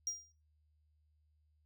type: tone with exponential decay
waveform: triangle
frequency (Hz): 5700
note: F8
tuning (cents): +34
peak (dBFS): -31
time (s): 0.07-0.32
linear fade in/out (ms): 1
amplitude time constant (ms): 53
effects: noise-tail reverb RT60 0.4 s tail -24 dB re dry + added 76 Hz sine -70 dBFS peak until 1.65 s